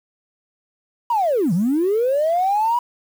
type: linear two-way sweep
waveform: triangle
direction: down then up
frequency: 980 to 156.4 to 980 Hz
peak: -12 dBFS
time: 1.1-2.79 s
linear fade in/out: 5 ms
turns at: 1.53 s
effects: tanh soft clip ceiling -13 dBFS + 7-bit